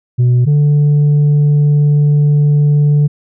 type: tone pair in turn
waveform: sine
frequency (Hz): 123.47 / 146.83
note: B2 / D3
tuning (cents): 0 / 0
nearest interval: minor third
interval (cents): 300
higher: second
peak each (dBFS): -4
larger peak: neither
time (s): 0.18-0.46 / 0.46-3.08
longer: second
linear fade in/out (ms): 20
effects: tanh soft clip ceiling -6 dBFS